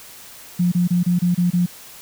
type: tone bursts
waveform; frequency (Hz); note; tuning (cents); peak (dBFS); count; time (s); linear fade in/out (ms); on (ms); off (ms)
sine; 176.7; F3; +21; -14; 7; 0.59-1.662; 10; 130; 27
effects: white hiss -41 dBFS RMS until 2.01 s